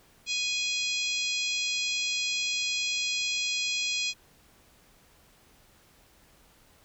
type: harmonic tone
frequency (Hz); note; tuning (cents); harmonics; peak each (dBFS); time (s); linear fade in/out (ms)
830.6; G#5; 0; 3 / 4 / 5 / 6 / 7 / 8 / 9; -31 / -33 / -34 / -38 / -39 / -42 / -40; 0.26-4.14; 50
effects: pink hiss -60 dBFS RMS until 6.84 s